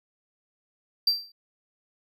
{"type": "tone with exponential decay", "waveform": "triangle", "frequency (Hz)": 4699, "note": "D8", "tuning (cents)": 0, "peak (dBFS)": -15, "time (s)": [1.07, 1.32], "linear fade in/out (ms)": 5, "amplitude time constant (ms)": 54, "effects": []}